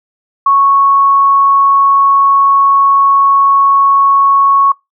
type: tone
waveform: sine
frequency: 1106 Hz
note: C#6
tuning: 4 cents flat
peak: -5 dBFS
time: 0.46-4.72 s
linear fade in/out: 5 ms
effects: noise-tail reverb RT60 0.2 s tail -24 dB re dry